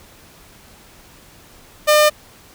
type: tone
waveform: sawtooth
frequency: 603 Hz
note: D5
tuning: 46 cents sharp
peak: -6 dBFS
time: 1.87-2.1 s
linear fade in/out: 20 ms
effects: pink hiss -46 dBFS RMS until 2.54 s